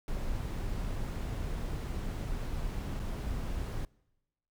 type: noise with dropouts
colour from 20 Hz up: brown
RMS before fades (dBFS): -35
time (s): 0.08-3.85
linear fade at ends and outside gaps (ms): 1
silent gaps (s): 2.994-2.999
effects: noise-tail reverb RT60 1.0 s tail -25 dB re dry